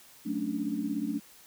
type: chord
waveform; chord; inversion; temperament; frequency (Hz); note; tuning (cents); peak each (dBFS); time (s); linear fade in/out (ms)
sine; D major seventh; first; equal; 185 / 220 / 277.2 / 293.7; F#3 / A3 / C#4 / D4; 0 / 0 / 0 / 0; -39 / -34 / -35 / -33; 0.25-1.2; 20
effects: white hiss -55 dBFS RMS until 1.46 s